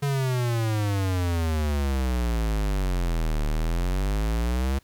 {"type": "exponential two-way sweep", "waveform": "square", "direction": "down then up", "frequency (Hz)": [143.4, 36.89, 69], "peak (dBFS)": -23, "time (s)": [0.02, 4.79], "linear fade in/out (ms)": 10, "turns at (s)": 3.45, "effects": ["pink hiss -61 dBFS RMS until 4.83 s"]}